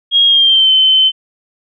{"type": "tone with pitch glide", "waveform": "sine", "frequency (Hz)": [3271, 3070], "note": ["G#7", "G7"], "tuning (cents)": [-27, -37], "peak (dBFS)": -6, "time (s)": [0.11, 1.12], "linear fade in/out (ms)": 50, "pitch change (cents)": -110, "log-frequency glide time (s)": [0.26, 0.71], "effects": []}